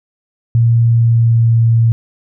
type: tone with pitch glide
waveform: sine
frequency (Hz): 116.54 to 114.94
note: A#2 to A#2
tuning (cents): 0 to -24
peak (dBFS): -7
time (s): 0.55-1.92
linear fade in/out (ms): 0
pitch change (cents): -24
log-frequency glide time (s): 0.84-1.61
effects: none